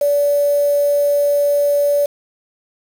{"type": "tone with quantisation", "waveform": "sine", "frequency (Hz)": 577, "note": "D5", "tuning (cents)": -31, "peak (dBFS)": -12, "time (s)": [0.01, 2.06], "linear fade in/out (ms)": 5, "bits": 5, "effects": []}